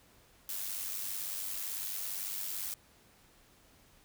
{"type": "noise with amplitude modulation", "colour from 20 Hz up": "blue", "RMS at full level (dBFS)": -36, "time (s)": [0.49, 2.74], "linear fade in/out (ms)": 2, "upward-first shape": "sine", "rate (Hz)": 97.9, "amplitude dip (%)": 50, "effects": ["pink hiss -63 dBFS RMS until 4.04 s"]}